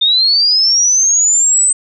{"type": "linear sweep", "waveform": "sine", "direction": "up", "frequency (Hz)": [3603, 8180], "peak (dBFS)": -8, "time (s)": [0.01, 1.73], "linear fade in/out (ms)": 10, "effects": []}